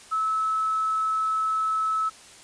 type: tone with quantisation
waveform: sine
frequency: 1300 Hz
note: E6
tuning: 24 cents flat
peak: -22 dBFS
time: 0.11-2.1 s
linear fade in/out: 20 ms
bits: 8
effects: white hiss -48 dBFS RMS until 2.43 s + resampled to 22050 Hz